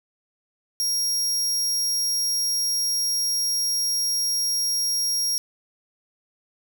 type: tone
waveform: sawtooth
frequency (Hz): 5600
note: F8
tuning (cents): +4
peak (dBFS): -19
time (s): 0.8-5.38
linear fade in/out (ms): 0
effects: 9-bit